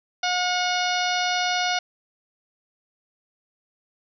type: harmonic tone with a mistuned harmonic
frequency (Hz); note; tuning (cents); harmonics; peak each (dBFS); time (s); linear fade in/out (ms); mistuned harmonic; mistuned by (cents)
721; F#5; -45; 1 / 2 / 3 / 4 / 5 / 6 / 7 / 8; -25 / -28 / -30 / -31 / -32 / -33 / -33 / -34; 0.23-1.79; 5; 3; +24
effects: none